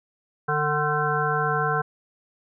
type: harmonic tone with a mistuned harmonic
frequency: 149.6 Hz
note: D3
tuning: 32 cents sharp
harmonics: 1 / 3 / 5 / 7 / 9 / 10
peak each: -28 / -28 / -28 / -28 / -28 / -28 dBFS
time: 0.48-1.82 s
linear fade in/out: 10 ms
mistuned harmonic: 10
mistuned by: +50 cents
effects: none